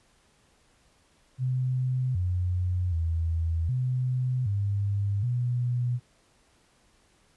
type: tone with pitch steps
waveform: sine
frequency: 128 / 90.2 / 82.3 / 127.1 / 100.7 / 122.5 Hz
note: C3 / F#2 / E2 / C3 / G2 / B2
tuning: -38 / -44 / -2 / -50 / +47 / -14 cents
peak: -24 dBFS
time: 1.38-6 s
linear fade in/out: 50 ms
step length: 770 ms
effects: pink hiss -64 dBFS RMS until 7.36 s + resampled to 24000 Hz